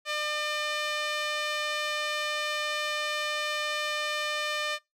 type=tone with band-pass filter; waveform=sawtooth; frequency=601 Hz; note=D5; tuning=40 cents sharp; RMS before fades=-31 dBFS; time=0.05-4.79 s; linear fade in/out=50 ms; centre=2800 Hz; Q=0.95; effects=noise-tail reverb RT60 0.2 s tail -22 dB re dry